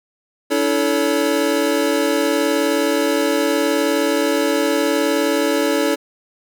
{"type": "tone cluster", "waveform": "square", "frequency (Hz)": [286.1, 325.3, 438, 565], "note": ["D4", "E4", "A4", "C#5"], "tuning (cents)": [-45, -23, -8, 33], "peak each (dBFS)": -22, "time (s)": [0.5, 5.96], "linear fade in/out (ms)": 20, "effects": []}